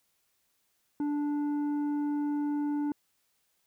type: tone with tanh clipping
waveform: triangle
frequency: 292.5 Hz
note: D4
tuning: 7 cents flat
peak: -29 dBFS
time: 1-2.92 s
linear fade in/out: 2 ms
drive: 11 dB
effects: white hiss -74 dBFS RMS until 3.66 s